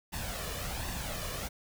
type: noise with flanger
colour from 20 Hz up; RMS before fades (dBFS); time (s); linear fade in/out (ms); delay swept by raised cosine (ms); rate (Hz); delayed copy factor
pink; -37; 0.12-1.49; 20; 1.1 to 1.73; 1.3; +0.55
effects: none